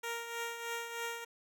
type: tone with tremolo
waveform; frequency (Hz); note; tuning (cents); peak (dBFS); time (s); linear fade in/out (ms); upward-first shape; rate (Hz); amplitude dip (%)
10% pulse; 466.2; A#4; 0; -27; 0.03-1.25; 10; triangle; 3.2; 60
effects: none